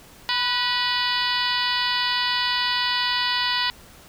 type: harmonic tone with a mistuned harmonic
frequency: 493.9 Hz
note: B4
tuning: in tune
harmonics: 2 / 3 / 4 / 5 / 6 / 7 / 8 / 9 / 10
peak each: -27 / -31 / -28 / -33 / -28 / -30 / -30 / -29 / -33 dBFS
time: 0.29-3.7 s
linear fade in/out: 0 ms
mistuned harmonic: 4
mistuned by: -32 cents
effects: pink hiss -48 dBFS RMS until 4.08 s